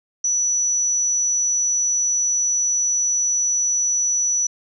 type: tone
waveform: sine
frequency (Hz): 5920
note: F#8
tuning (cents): 0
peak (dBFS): -17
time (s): 0.24-4.47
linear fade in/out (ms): 5
effects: none